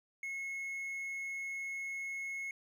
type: tone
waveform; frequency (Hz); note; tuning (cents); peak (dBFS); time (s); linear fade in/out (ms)
triangle; 2177; C#7; -32; -36; 0.23-2.51; 2
effects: none